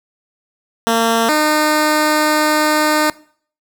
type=tone pair in turn; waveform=10% pulse; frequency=228.4 / 304.9 Hz; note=A#3 / D#4; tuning=-35 / -35 cents; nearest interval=perfect fourth; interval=500 cents; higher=second; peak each=-4 / -4 dBFS; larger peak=neither; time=0.87-1.29 / 1.29-3.1 s; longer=second; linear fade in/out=0 ms; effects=noise-tail reverb RT60 0.5 s tail -20 dB re dry